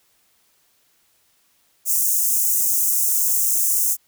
white high-pass noise, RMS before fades -19 dBFS, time 1.85-3.97 s, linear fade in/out 50 ms, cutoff 6200 Hz, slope 48 dB/octave, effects white hiss -62 dBFS RMS until 4.07 s

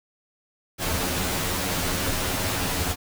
pink noise with comb filter, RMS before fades -26 dBFS, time 0.78-2.96 s, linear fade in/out 50 ms, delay 11 ms, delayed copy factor +0.9, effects none

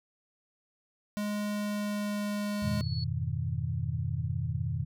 square tone with pitch glide, 207.7 to 206.3 Hz, G#3 to G#3, 0 to -11 cents, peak -31 dBFS, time 1.17-2.81 s, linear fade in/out 0 ms, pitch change -11 cents, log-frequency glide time 1.39-2.27 s
sine tone with exponential growth, 4400 Hz, C#8, 14 cents flat, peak -37 dBFS, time 1.61-3.04 s, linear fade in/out 2 ms, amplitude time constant 310 ms
sine chord, F half-diminished seventh, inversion none, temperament equal, 87.31 / 103.83 / 123.47 / 155.56 Hz, F2 / Ab2 / Cb3 / Eb3, 0 / 0 / 0 / 0 cents, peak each -35 / -37 / -33 / -35 dBFS, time 2.62-4.85 s, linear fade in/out 10 ms
effects none

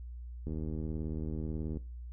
click train, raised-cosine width 3 ms, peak -26 dBFS, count 103, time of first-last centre 0.47-1.771 s, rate 78.4 Hz, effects noise-tail reverb RT60 0.3 s tail -18 dB re dry + added 60 Hz sine -41 dBFS peak until 2.12 s

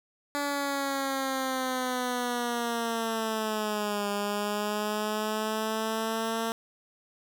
10% pulse linear two-way sweep, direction down then up, 288 to 203 to 227.6 Hz, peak -20 dBFS, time 0.35-6.52 s, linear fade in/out 0 ms, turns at 4.09 s, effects none

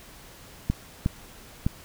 clicks, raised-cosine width 5 ms, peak -10 dBFS, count 3, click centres 0.7 / 1.061 / 1.665 s, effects pink hiss -48 dBFS RMS until 1.84 s

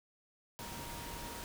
sine tone in noise, 941 Hz, A#5, 16 cents sharp, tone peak -50 dBFS, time 0.59-1.44 s, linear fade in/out 0 ms, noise pink, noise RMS -45 dBFS, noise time 0.59-1.44 s, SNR -8 dB, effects none

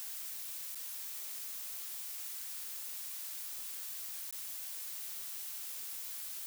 blue noise with dropouts, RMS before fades -43 dBFS, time 0-6.46 s, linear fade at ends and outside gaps 0 ms, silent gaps 0.747-0.755 / 4.309-4.326 s, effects none

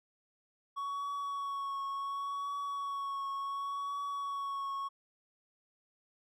triangle tone with vibrato, 1116 Hz, C#6, 11 cents sharp, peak -33 dBFS, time 0.76-4.89 s, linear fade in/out 20 ms, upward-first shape triangle, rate 0.69 Hz, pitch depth 26 cents each way, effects none

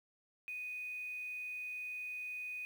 sine tone with quantisation, 2489 Hz, D#7, in tune, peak -40 dBFS, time 0.48-2.65 s, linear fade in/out 0 ms, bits 10, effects none

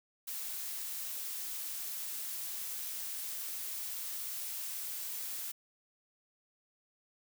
blue noise, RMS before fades -40 dBFS, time 0.27-5.52 s, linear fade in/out 10 ms, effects none

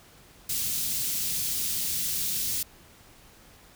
white band-stop noise, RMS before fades -29 dBFS, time 0.49-2.63 s, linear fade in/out 5 ms, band 210 to 3600 Hz, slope 12 dB/octave, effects pink hiss -54 dBFS RMS until 3.75 s

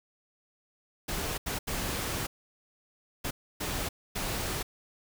pink noise bursts at uneven times, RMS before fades -33 dBFS, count 6, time 1.08-1.38 / 1.46-1.59 / 1.67-2.27 / 3.24-3.31 / 3.6-3.89 / 4.15-4.63 s, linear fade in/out 10 ms, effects none

